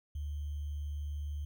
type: tone with sample-and-hold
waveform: sine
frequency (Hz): 73.42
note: D2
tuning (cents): 0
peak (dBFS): -35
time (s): 0.15-1.45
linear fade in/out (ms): 5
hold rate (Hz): 3150
effects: none